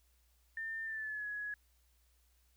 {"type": "tone with pitch glide", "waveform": "sine", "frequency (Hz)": [1800, 1679.5], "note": ["A6", "G#6"], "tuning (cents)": [39, 19], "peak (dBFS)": -38, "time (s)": [0.57, 1.54], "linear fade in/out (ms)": 2, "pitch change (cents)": -120, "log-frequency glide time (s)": [0.84, 1.27], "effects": ["added 60 Hz sine -69 dBFS peak until 2.56 s", "white hiss -75 dBFS RMS until 2.56 s"]}